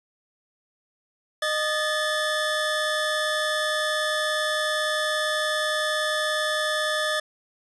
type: tone pair together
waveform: 25% pulse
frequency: 614.5 / 1733 Hz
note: D#5 / A6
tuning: -22 / -27 cents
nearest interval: octave + tritone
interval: 1795 cents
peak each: -22 dBFS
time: 1.42-7.2 s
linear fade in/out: 5 ms
effects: resampled to 22050 Hz + 9-bit